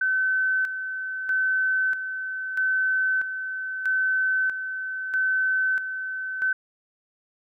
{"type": "tone with tremolo", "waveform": "sine", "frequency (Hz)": 1526, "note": "G6", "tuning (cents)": -47, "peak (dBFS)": -20, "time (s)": [0.01, 6.53], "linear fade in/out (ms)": 5, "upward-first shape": "square", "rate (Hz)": 0.78, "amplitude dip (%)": 60, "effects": []}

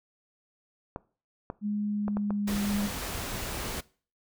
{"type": "clicks", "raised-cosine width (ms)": 1, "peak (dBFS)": -20, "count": 5, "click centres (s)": [0.961, 1.501, 2.081, 2.17, 2.306]}
{"type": "tone with pitch glide", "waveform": "sine", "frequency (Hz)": [207.7, 204.1], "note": ["G#3", "G#3"], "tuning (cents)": [0, -30], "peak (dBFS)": -27, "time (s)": [1.61, 2.9], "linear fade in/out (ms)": 50, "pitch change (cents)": -30, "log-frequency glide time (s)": [1.88, 2.54]}
{"type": "noise", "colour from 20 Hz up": "pink", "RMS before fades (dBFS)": -35, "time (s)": [2.47, 3.81], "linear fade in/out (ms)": 10}
{"effects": ["noise-tail reverb RT60 0.4 s tail -21 dB re dry"]}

